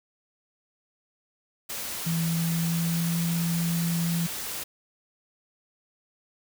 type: noise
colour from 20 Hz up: white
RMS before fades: -34 dBFS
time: 1.69-4.64 s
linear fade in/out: 10 ms
type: tone with pitch glide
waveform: sine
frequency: 165.4 to 168.68 Hz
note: E3 to E3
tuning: +6 to +40 cents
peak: -24 dBFS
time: 2.06-4.27 s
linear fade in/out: 10 ms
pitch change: +34 cents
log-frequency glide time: 2.22-3.18 s
effects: none